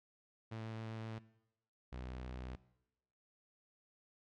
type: tone pair in turn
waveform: sawtooth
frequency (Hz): 111.5 / 62.78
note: A2 / B1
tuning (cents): +23 / +29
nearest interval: minor seventh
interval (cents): 994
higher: first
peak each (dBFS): -39 / -40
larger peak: first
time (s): 0.51-1.19 / 1.92-2.56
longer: first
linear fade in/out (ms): 10
effects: noise-tail reverb RT60 0.9 s tail -19 dB re dry + low-pass 4000 Hz 12 dB/octave